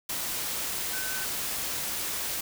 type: tone in noise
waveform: sine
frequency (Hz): 1520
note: F#6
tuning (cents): +46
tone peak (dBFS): -36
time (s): 0.93-1.25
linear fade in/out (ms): 5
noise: white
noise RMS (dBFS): -32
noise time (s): 0.09-2.41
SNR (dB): -7
effects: none